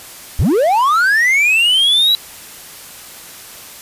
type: linear sweep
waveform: triangle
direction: up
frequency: 46.75 to 3951 Hz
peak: -8 dBFS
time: 0.39-2.15 s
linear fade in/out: 0 ms
effects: white hiss -35 dBFS RMS until 3.81 s + resampled to 32000 Hz